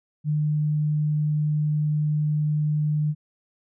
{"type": "tone", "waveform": "sine", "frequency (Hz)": 150.9, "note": "D3", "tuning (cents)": 47, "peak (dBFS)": -20, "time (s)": [0.24, 3.15], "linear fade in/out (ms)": 50, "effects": []}